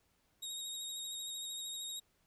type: tone with vibrato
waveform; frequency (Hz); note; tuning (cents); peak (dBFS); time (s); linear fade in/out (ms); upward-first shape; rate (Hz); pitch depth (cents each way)
25% pulse; 3755; A#7; +12; -36; 0.42-2; 10; sine; 13; 24
effects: pink hiss -75 dBFS RMS until 2.26 s

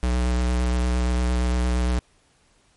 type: tone with vibrato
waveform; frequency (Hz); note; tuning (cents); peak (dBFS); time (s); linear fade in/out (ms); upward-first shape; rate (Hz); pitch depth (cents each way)
square; 61.4; B1; -9; -20; 0.03-1.99; 0; square; 8.7; 15
effects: pink hiss -61 dBFS RMS until 2.76 s + MP3 48 kbps

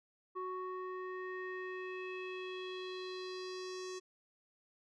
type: tone with low-pass filter sweep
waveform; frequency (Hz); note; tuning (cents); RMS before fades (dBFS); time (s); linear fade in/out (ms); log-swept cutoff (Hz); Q
square; 370; F#4; 0; -43; 0.35-4; 20; 1100 to 6300; 3.6
effects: none

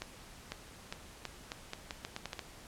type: accelerating click train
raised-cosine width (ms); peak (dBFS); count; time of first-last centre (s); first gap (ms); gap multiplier
0.2; -21; 12; 0.02-2.392; 500; 0.81
effects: pink hiss -53 dBFS RMS until 2.67 s + low-pass 11000 Hz 12 dB/octave

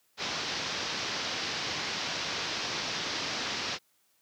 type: low-pass noise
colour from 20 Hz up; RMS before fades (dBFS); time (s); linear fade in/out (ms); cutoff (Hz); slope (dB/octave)
white; -34; 0.17-3.79; 50; 5700; 48
effects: white hiss -70 dBFS RMS until 4.21 s + high-pass 100 Hz 12 dB/octave

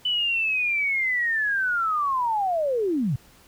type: linear sweep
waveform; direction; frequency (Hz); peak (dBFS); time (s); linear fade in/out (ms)
sine; down; 3000 to 111.4; -21; 0.05-3.16; 5
effects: pink hiss -54 dBFS RMS until 3.47 s

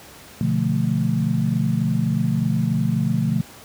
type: chord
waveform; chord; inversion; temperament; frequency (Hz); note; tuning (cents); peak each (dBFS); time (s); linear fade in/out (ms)
sine; B half-diminished seventh; none; equal; 123.47 / 146.83 / 174.61 / 220; B2 / D3 / F3 / A3; 0 / 0 / 0 / 0; -23; 0.41-3.41; 0
effects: pink hiss -43 dBFS RMS until 3.64 s + high-pass 80 Hz 12 dB/octave

